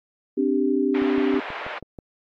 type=chord; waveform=sine; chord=C suspended second; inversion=none; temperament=equal; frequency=261.6 / 293.7 / 392 Hz; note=C4 / D4 / G4; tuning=0 / 0 / 0 cents; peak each=-23 dBFS; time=0.37-1.4 s; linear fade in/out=10 ms
type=band-pass noise; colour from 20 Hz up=pink; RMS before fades=-33 dBFS; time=0.94-1.79 s; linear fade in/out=10 ms; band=550 to 2700 Hz; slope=24 dB/octave
type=click train; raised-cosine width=2 ms; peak=-24 dBFS; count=7; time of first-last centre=1.02-1.988 s; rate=6.2 Hz
effects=AAC 64 kbps